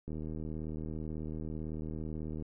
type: click train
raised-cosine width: 3 ms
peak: -28 dBFS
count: 184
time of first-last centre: 0.08-2.423 s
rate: 78.1 Hz
effects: none